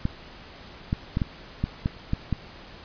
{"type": "clicks", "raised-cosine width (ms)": 5, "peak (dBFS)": -11, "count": 8, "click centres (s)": [0.054, 0.929, 1.171, 1.218, 1.64, 1.859, 2.134, 2.327], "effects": ["pink hiss -45 dBFS RMS until 2.84 s", "resampled to 11025 Hz"]}